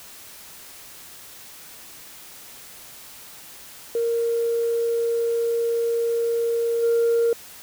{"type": "tone with level steps", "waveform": "sine", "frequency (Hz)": 465.2, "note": "A#4", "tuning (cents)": -4, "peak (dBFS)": [-19, -15], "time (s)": [3.95, 7.33], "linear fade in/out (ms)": 2, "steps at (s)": 6.82, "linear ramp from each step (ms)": 20, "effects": ["tanh soft clip ceiling -14 dBFS", "white hiss -43 dBFS RMS until 7.62 s"]}